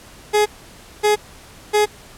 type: tone bursts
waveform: 30% pulse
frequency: 419.7 Hz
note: G#4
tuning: 18 cents sharp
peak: -10 dBFS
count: 3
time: 0.33-1.86 s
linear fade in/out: 20 ms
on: 130 ms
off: 570 ms
effects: pink hiss -43 dBFS RMS until 2.17 s + low-pass 12000 Hz 12 dB/octave